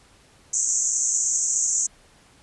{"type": "band-pass noise", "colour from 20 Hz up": "pink", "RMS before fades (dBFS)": -23, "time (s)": [0.53, 1.87], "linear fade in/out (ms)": 10, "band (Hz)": [6200, 7700], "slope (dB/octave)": 96, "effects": ["pink hiss -55 dBFS RMS until 2.42 s", "resampled to 24000 Hz"]}